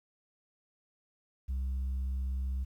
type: tone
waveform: sine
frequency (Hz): 65.41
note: C2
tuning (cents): 0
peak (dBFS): -28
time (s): 1.48-2.65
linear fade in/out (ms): 20
effects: tanh soft clip ceiling -30 dBFS + 11-bit